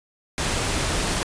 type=noise; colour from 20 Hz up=pink; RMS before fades=-24 dBFS; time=0.38-1.23 s; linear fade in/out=0 ms; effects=resampled to 22050 Hz